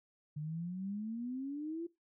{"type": "exponential sweep", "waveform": "sine", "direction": "up", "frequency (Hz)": [146.83, 344.8], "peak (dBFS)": -37, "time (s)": [0.36, 1.87], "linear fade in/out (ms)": 10, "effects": ["noise-tail reverb RT60 0.2 s tail -19 dB re dry"]}